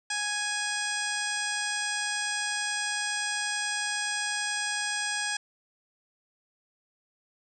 harmonic tone, 830.6 Hz, G#5, in tune, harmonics 1 / 2 / 3 / 4 / 5 / 6 / 7 / 8 / 9 / 10, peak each -38 / -32 / -38 / -38 / -45 / -37 / -40 / -46 / -41 / -37 dBFS, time 0.1-5.37 s, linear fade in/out 5 ms, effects none

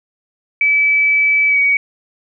sine tone with pitch glide, 2300 to 2257 Hz, D7 to C#7, -37 to +31 cents, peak -10 dBFS, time 0.61-1.77 s, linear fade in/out 2 ms, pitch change -32 cents, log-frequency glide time 1.48-1.58 s, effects none

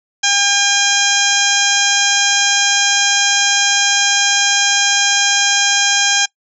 harmonic tone with a mistuned harmonic, 805 Hz, G5, 46 cents sharp, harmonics 1 / 2 / 3 / 4 / 5 / 6 / 7 / 8 / 9, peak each -22 / -18 / -20 / -17 / -23 / -21 / -23 / -18 / -23 dBFS, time 0.23-6.26 s, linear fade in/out 10 ms, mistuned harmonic 6, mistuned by +86 cents, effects noise-tail reverb RT60 0.1 s tail -24 dB re dry

